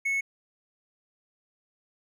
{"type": "tone", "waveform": "triangle", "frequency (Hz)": 2200, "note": "C#7", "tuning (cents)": -14, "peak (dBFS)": -23, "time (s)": [0.05, 0.21], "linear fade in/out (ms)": 10, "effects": []}